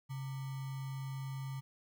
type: tone with sample-and-hold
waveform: sine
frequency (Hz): 134.8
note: C#3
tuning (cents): -48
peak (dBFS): -38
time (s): 0.09-1.61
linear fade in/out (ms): 20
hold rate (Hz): 1050
effects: none